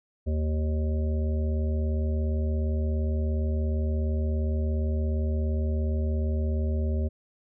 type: harmonic tone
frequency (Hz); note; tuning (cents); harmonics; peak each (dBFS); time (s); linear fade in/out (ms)
77.2; D#2; -13; 1 / 3 / 5 / 7 / 8; -24 / -34 / -38 / -41 / -42; 0.26-7.09; 20
effects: none